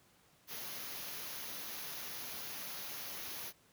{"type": "band-stop noise", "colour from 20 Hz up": "white", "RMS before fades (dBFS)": -44, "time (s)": [0.47, 3.53], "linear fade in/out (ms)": 50, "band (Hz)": [6700, 10000], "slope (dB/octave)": 96, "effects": ["pink hiss -67 dBFS RMS until 3.72 s", "high-pass 80 Hz 12 dB/octave"]}